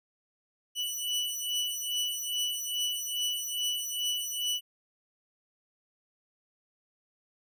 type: beating tone pair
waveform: sawtooth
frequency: 2960 / 2962.4 Hz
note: F#7 / F#7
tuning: 0 / +1 cents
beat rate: 2.4 Hz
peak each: -30 dBFS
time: 0.75-4.61 s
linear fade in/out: 50 ms
effects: none